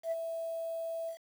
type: tone with ADSR envelope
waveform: sine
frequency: 659.3 Hz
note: E5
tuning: in tune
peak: -27 dBFS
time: 0.03-1.18 s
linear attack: 85 ms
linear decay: 28 ms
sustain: -7 dB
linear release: 98 ms
effects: tanh soft clip ceiling -27 dBFS + 9-bit